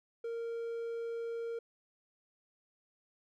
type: tone with hard clipping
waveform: triangle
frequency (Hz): 463.2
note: A#4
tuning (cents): -11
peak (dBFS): -37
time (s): 0.24-1.59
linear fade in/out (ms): 5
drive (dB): 6
effects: none